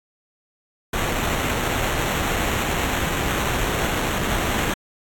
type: noise with sample-and-hold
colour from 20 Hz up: pink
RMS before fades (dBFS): -23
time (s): 0.93-4.74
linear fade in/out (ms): 5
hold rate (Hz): 4900
effects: AAC 64 kbps